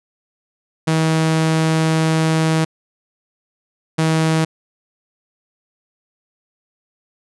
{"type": "tone bursts at uneven times", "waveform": "sawtooth", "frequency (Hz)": 159.9, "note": "D#3", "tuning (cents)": 48, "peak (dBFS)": -10, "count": 2, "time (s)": [[0.87, 2.65], [3.98, 4.45]], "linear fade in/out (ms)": 10, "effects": ["resampled to 24000 Hz"]}